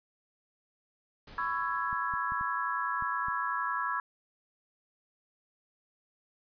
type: noise with exponential decay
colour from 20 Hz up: pink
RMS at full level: -49 dBFS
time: 1.27-2.84 s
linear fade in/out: 5 ms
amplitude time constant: 340 ms
type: chord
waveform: sine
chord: C# minor seventh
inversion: third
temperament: just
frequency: 997.9 / 1108.7 / 1330.5 / 1663.1 Hz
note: B5 / C#6 / E6 / G#6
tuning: +18 / 0 / +16 / +2 cents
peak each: -35 dBFS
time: 1.38-4 s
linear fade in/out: 2 ms
type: clicks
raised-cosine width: 5 ms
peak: -34 dBFS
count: 6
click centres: 1.929 / 2.138 / 2.321 / 2.411 / 3.024 / 3.284 s
effects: resampled to 11025 Hz